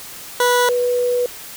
20% pulse / sine tone pair in turn, 490.3 / 490.3 Hz, B4 / B4, -13 / -13 cents, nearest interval unison, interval 0 cents, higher neither, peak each -8 / -15 dBFS, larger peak first, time 0.4-0.69 / 0.69-1.26 s, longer second, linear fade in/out 2 ms, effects white hiss -35 dBFS RMS until 1.56 s

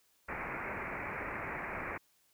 white low-pass noise, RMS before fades -40 dBFS, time 0.28-1.98 s, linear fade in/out 10 ms, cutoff 2400 Hz, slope 96 dB/octave, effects white hiss -71 dBFS RMS until 2.33 s

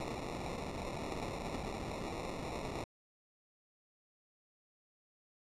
white noise with sample-and-hold, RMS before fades -41 dBFS, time 0-2.84 s, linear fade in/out 2 ms, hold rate 1575 Hz, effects low-pass 8000 Hz 12 dB/octave

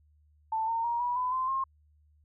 sine tone with pitch steps, 886 / 914.1 / 943 / 972.9 / 1003.7 / 1035.5 / 1068.3 Hz, A5 / A#5 / A#5 / B5 / B5 / C6 / C6, +12 / -34 / +20 / -26 / +28 / -18 / +36 cents, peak -27 dBFS, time 0.52-1.64 s, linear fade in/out 5 ms, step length 160 ms, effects added 75 Hz sine -61 dBFS peak until 2.24 s

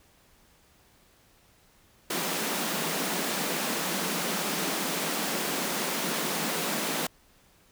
pink high-pass noise, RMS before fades -30 dBFS, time 2.1-7.07 s, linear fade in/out 5 ms, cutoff 160 Hz, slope 96 dB/octave, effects pink hiss -61 dBFS RMS until 7.71 s

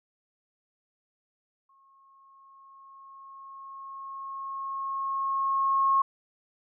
sine tone with exponential growth, 1086 Hz, C#6, 36 cents flat, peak -19 dBFS, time 1.69-6.02 s, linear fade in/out 5 ms, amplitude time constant 940 ms, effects none

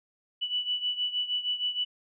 sine beating tone pair, 2961 / 2967.4 Hz, F#7 / F#7, +1 / +4 cents, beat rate 6.4 Hz, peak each -29 / -33 dBFS, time 0.41-1.85 s, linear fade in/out 20 ms, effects none

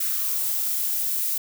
violet noise with high-pass filter sweep, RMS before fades -25 dBFS, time 0-1.38 s, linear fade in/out 5 ms, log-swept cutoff 1400 to 330 Hz, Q 3.6, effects none

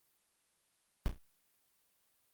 brown noise with echo, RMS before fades -29 dBFS, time 1.06-1.08 s, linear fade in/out 0 ms, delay 33 ms, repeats 3, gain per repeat -9 dB, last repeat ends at 1.179 s, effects white hiss -75 dBFS RMS until 2.33 s + Opus 32 kbps

